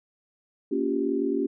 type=chord; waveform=sine; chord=G half-diminished seventh; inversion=first; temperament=just; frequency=235.2 / 282.2 / 352.8 / 392 Hz; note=Bb3 / Db4 / F4 / G4; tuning=+16 / +31 / +18 / 0 cents; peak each=-31 / -27 / -30 / -28 dBFS; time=0.71-1.47 s; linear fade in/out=10 ms; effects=none